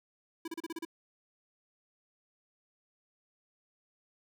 square tone bursts, 329.6 Hz, E4, in tune, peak -37 dBFS, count 7, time 0.45-0.851 s, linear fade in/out 5 ms, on 29 ms, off 33 ms, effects none

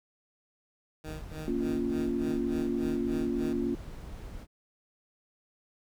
15% pulse tone with tremolo, 155.56 Hz, D#3, in tune, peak -32 dBFS, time 1.04-3.53 s, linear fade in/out 2 ms, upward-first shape sine, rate 3.4 Hz, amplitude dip 100%
brown noise, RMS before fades -42 dBFS, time 1.04-4.47 s, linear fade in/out 50 ms
sine chord, Bb minor, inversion none, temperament just, 233.1 / 279.7 / 349.6 Hz, Bb3 / Db4 / F4, 0 / +16 / +2 cents, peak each -32 dBFS, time 1.48-3.75 s, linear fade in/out 0 ms
effects none

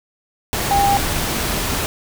sine tone in noise, 800 Hz, G5, 35 cents sharp, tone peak -13 dBFS, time 0.71-0.97 s, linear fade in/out 0 ms, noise pink, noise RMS -21 dBFS, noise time 0.53-1.86 s, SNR +5 dB, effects none

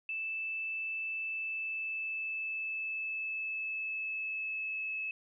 sine tone with pitch glide, 2637 to 2595 Hz, E7 to E7, 0 to -28 cents, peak -34 dBFS, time 0.09-5.11 s, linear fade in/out 2 ms, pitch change -28 cents, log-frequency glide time 1.18-4.98 s, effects none

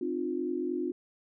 sine tone cluster, 261.4 / 305.2 / 354.6 Hz, C4 / D#4 / F4, -1 / -33 / +26 cents, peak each -35 / -35 / -32 dBFS, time 0.01-0.92 s, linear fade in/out 5 ms, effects none

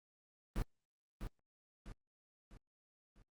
brown noise with echo, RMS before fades -35 dBFS, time 0.56-0.62 s, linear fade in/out 0 ms, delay 650 ms, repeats 4, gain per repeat -7 dB, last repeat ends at 3.22 s, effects Opus 24 kbps

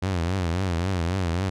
sawtooth tone with vibrato, 89.4 Hz, F2, 41 cents sharp, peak -19 dBFS, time 0.02-1.5 s, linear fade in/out 10 ms, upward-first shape triangle, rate 3.7 Hz, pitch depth 170 cents each way, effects low-pass 7000 Hz 12 dB/octave

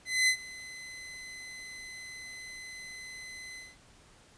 sawtooth tone with ADSR envelope, 2032 Hz, B6, 49 cents sharp, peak -18 dBFS, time 0.05-3.77 s, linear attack 230 ms, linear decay 82 ms, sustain -21 dB, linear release 200 ms, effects pink hiss -59 dBFS RMS until 4.37 s + resampled to 22050 Hz

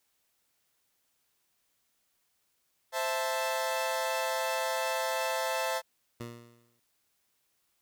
sawtooth chord, A minor, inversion first, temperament equal, 523.3 / 659.3 / 880 Hz, C5 / E5 / A5, 0 / 0 / 0 cents, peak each -30 dBFS, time 2.92-5.82 s, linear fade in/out 50 ms
15% pulse tone with exponential decay, 118.2 Hz, A#2, 24 cents sharp, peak -30 dBFS, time 6.2-6.8 s, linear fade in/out 5 ms, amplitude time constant 130 ms
effects white hiss -75 dBFS RMS until 7.81 s

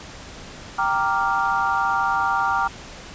sine chord, G minor seventh, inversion none, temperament equal, 784 / 932.3 / 1174.7 / 1396.9 Hz, G5 / Bb5 / D6 / F6, 0 / 0 / 0 / 0 cents, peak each -24 dBFS, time 0.78-2.68 s, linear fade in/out 10 ms, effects pink hiss -39 dBFS RMS until 3.14 s + resampled to 16000 Hz

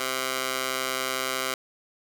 15% pulse tone with high-pass filter, 130.81 Hz, C3, in tune, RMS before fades -29 dBFS, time 0-1.54 s, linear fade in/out 2 ms, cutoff 810 Hz, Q 0.53, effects none

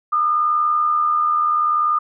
sine tone pair together, 1213 / 1293.6 Hz, D#6 / E6, -44 / -33 cents, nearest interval minor second, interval 111 cents, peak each -15 / -26 dBFS, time 0.12-1.99 s, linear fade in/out 10 ms, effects none

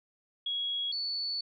sine tone pair in turn, 3322 / 4456 Hz, G#7 / C#8, 0 / +8 cents, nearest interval perfect fourth, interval 508 cents, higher second, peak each -30 / -31 dBFS, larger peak first, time 0.46-0.92 / 0.92-1.41 s, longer second, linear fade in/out 5 ms, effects none

